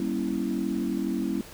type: chord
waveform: sine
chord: G diminished seventh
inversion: none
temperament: equal with one note detuned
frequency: 196 / 238.1 / 277.2 / 329.6 Hz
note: G3 / Bb3 / Db4 / Fb4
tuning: 0 / +37 / 0 / 0 cents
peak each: -31 dBFS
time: 0-1.41 s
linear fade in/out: 2 ms
effects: pink hiss -46 dBFS RMS until 1.53 s